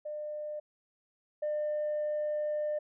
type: tone pair in turn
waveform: sine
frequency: 601 / 601 Hz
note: D5 / D5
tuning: +40 / +40 cents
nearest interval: unison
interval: 0 cents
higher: neither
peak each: -35 / -28 dBFS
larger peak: second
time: 0.05-0.6 / 1.42-2.79 s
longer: second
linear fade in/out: 10 ms
effects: tanh soft clip ceiling -27 dBFS